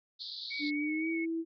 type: band-pass noise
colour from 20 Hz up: white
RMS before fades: -42 dBFS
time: 0.19-0.71 s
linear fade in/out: 20 ms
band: 3600 to 4700 Hz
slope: 96 dB/octave
type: tone with vibrato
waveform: sine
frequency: 2228 Hz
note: C#7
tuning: 8 cents sharp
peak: -36 dBFS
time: 0.5-1.26 s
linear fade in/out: 20 ms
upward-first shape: sine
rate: 3.9 Hz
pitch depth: 30 cents each way
type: tone with pitch glide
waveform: sine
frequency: 294.4 to 328.5 Hz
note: D4 to E4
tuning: +4 to -6 cents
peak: -31 dBFS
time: 0.59-1.45 s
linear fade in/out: 50 ms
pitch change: +190 cents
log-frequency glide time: 0.79-1.11 s
effects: none